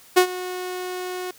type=tone with ADSR envelope; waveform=sawtooth; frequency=364.7 Hz; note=F#4; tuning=25 cents flat; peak=-6 dBFS; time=0.16-1.31 s; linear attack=16 ms; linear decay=86 ms; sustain=-18 dB; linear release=4 ms; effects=white hiss -50 dBFS RMS until 1.38 s